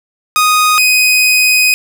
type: tone pair in turn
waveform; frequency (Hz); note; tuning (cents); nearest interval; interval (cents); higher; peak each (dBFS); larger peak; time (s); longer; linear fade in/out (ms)
sawtooth; 1244.5 / 2504; D#6 / D#7; 0 / +10; octave; 1210; second; -4; neither; 0.36-0.78 / 0.78-1.74; second; 0
effects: none